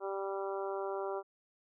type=harmonic tone; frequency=195.5 Hz; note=G3; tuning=4 cents flat; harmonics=2 / 3 / 4 / 5 / 6 / 7; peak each=-37 / -41 / -43 / -45 / -47 / -48 dBFS; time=0-1.23 s; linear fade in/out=50 ms; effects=none